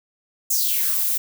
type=noise with high-pass filter sweep; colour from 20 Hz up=violet; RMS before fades=-21 dBFS; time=0.5-1.18 s; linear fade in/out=10 ms; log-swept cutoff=7100 to 390 Hz; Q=4.2; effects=none